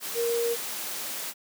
sine tone in noise, 468.6 Hz, A#4, 9 cents sharp, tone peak -24 dBFS, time 0.14-0.57 s, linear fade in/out 50 ms, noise white, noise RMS -34 dBFS, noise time 0-1.34 s, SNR +7 dB, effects high-pass 200 Hz 12 dB/octave

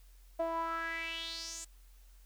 sawtooth tone with band-pass filter sweep, 329.7 Hz, E4, in tune, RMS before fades -38 dBFS, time 0.39-1.65 s, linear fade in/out 10 ms, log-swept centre 670 to 7800 Hz, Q 4.8, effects added 44 Hz sine -55 dBFS peak until 2.25 s + white hiss -68 dBFS RMS until 2.25 s

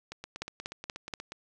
two click trains, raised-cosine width 0.2 ms, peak -17 / -23 dBFS, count 4 / 11, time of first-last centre 0.42-1.138 / 0.12-1.32 s, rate 4.18 / 8.33 Hz, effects none

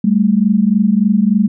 sine tone pair together, 196 / 219.4 Hz, G3 / A3, 0 / -5 cents, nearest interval major second, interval 195 cents, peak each -12 dBFS, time 0.04-1.48 s, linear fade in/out 5 ms, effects none

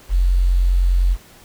sine tone with quantisation, 44.89 Hz, F1, 48 cents sharp, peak -12 dBFS, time 0.09-1.17 s, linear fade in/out 50 ms, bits 7, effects pink hiss -46 dBFS RMS until 1.44 s

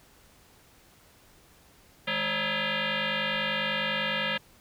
sine tone with frequency modulation, 583 Hz, D5, 13 cents flat, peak -26 dBFS, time 2.07-4.38 s, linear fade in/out 10 ms, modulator 372 Hz, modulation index 7.9, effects pink hiss -58 dBFS RMS until 4.6 s

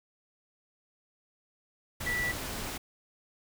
sine tone in noise, 1960 Hz, B6, 14 cents flat, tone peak -29 dBFS, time 2.06-2.32 s, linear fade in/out 10 ms, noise pink, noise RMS -37 dBFS, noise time 2-2.78 s, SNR +5 dB, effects none

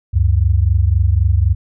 sine tone pair together, 71.24 / 95.1 Hz, C#2 / F#2, +48 / +48 cents, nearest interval perfect fourth, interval 500 cents, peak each -13 dBFS, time 0.13-1.55 s, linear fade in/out 20 ms, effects none

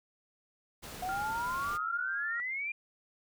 pink noise, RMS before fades -45 dBFS, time 0.82-1.78 s, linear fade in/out 20 ms
sine exponential sweep, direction up, 720 to 2428 Hz, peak -33 dBFS, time 1.02-2.72 s, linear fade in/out 5 ms
sine tone, 1400 Hz, F6, 4 cents sharp, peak -36 dBFS, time 1.09-2.4 s, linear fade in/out 0 ms
effects none

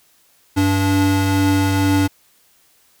square tone pair together, 97.12 / 289.2 Hz, G2 / D4, -16 / -27 cents, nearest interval octave + perfect fifth, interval 1889 cents, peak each -18 / -17 dBFS, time 0.56-2.08 s, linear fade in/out 20 ms, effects white hiss -56 dBFS RMS until 3 s

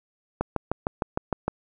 click train, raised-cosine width 1 ms, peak -10 dBFS, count 8, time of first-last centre 0.41-1.48 s, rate 6.54 Hz, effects none

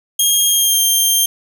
10% pulse tone with pitch glide, 3243 to 3176 Hz, G#7 to G7, -42 to +22 cents, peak -4 dBFS, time 0.19-1.26 s, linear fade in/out 5 ms, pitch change -36 cents, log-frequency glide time 0.49-0.8 s, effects none

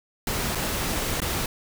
pink noise with dropouts, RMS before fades -27 dBFS, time 0.27-1.46 s, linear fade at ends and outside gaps 2 ms, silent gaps 0.55-0.554 / 1.203-1.218 s, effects none

